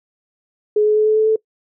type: tone with pitch steps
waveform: sine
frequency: 422.2 / 425.4 / 428.6 / 431.8 / 435.1 / 438.4 Hz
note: G#4 / G#4 / A4 / A4 / A4 / A4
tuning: +29 / +42 / -45 / -33 / -19 / -6 cents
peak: -11 dBFS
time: 0.76-1.36 s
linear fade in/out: 5 ms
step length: 100 ms
effects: noise-tail reverb RT60 0.1 s tail -22 dB re dry